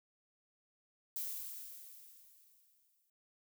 violet noise with exponential decay, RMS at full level -39 dBFS, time 1.16-3.1 s, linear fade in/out 2 ms, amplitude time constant 420 ms, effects none

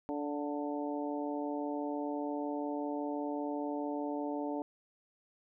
harmonic tone with a mistuned harmonic, 145.8 Hz, D3, 12 cents flat, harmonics 2 / 3 / 4 / 5 / 6, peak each -36 / -42 / -41 / -44 / -43 dBFS, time 0.09-4.62 s, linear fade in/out 0 ms, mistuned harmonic 6, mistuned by +25 cents, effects none

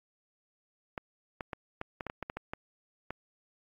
clicks, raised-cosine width 0.5 ms, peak -21 dBFS, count 12, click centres 0.978 / 1.408 / 1.532 / 1.814 / 2.008 / 2.067 / 2.099 / 2.227 / 2.299 / 2.37 / 2.535 / 3.106 s, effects AAC 32 kbps

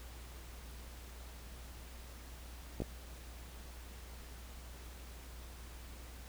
clicks, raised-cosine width 2 ms, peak -24 dBFS, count 2, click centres 2.803 / 2.82 s, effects added 60 Hz sine -49 dBFS peak until 6.28 s + pink hiss -55 dBFS RMS until 6.28 s

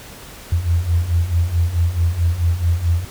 sine beating tone pair, 82.41 / 87.01 Hz, E2 / F2, 0 / -6 cents, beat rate 4.6 Hz, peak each -20 / -16 dBFS, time 0.52-3.05 s, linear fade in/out 5 ms, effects pink hiss -38 dBFS RMS until 3.1 s

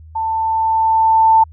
sine tone with level ramp, 890 Hz, A5, 20 cents sharp, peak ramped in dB -17 to -6 dBFS, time 0.15-1.44 s, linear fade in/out 10 ms, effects added 79 Hz sine -36 dBFS peak until 1.52 s

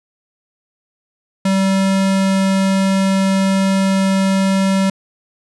square tone, 192.9 Hz, G3, 28 cents flat, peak -13 dBFS, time 1.45-4.9 s, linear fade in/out 5 ms, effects resampled to 24000 Hz

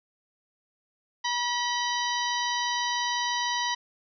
harmonic tone with a mistuned harmonic, 966 Hz, B5, 39 cents flat, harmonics 1 / 2 / 3 / 4 / 5 / 6, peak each -29 / -32 / -34 / -35 / -36 / -37 dBFS, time 1.24-3.75 s, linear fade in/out 10 ms, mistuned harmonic 3, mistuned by +91 cents, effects none

